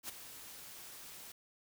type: noise with ADSR envelope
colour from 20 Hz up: white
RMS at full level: -41 dBFS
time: 0.03-1.32 s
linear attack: 58 ms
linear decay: 13 ms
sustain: -10 dB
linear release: 3 ms
effects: none